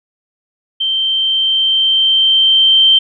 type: tone with level ramp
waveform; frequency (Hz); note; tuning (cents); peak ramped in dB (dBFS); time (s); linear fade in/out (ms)
sine; 3128; G7; -4; -13 to -5; 0.8-2.99; 10
effects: none